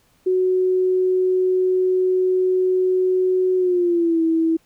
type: tone with pitch glide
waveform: sine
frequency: 370 to 325.8 Hz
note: F#4 to E4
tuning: 0 to -20 cents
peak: -15 dBFS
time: 0.26-4.57 s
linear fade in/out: 10 ms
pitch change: -220 cents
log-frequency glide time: 3.57-4.22 s
effects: pink hiss -60 dBFS RMS until 4.65 s